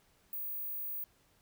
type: tone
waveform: sine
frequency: 15550 Hz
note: B9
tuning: 28 cents flat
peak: -36 dBFS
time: 0.33-1.04 s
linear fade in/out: 2 ms
effects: pink hiss -69 dBFS RMS until 1.41 s